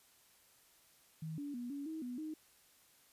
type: tone with pitch steps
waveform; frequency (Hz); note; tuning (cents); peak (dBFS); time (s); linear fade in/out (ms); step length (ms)
sine; 158.7 / 287 / 242.3 / 282.6 / 318 / 246.4 / 310.9; D#3 / D4 / B3 / C#4 / D#4 / B3 / D#4; +35 / -40 / -33 / +34 / +38 / -4 / -1; -40; 1.22-2.34; 5; 160
effects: white hiss -67 dBFS RMS until 3.12 s + resampled to 32000 Hz